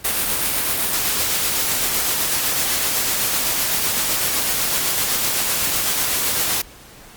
white noise with tremolo, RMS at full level -19 dBFS, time 0.04-6.62 s, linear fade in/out 10 ms, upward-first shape sine, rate 7.9 Hz, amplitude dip 25%, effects pink hiss -43 dBFS RMS until 7.16 s + Opus 48 kbps

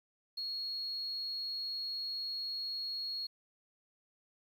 triangle tone, 4311 Hz, C#8, 49 cents flat, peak -33 dBFS, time 0.37-3.27 s, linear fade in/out 10 ms, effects tanh soft clip ceiling -34 dBFS + 11-bit

